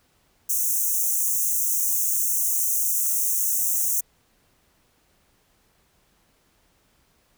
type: high-pass noise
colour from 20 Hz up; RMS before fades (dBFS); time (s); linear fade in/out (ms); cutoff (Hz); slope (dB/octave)
white; -23; 0.49-4.01; 10; 5900; 96
effects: pink hiss -64 dBFS RMS until 7.37 s